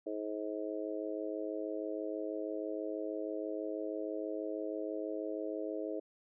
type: harmonic tone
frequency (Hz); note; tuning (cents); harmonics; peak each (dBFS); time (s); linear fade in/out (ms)
106.2; G#2; +39; 3 / 4 / 5 / 6; -40 / -41 / -42 / -43; 0.06-6; 10
effects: none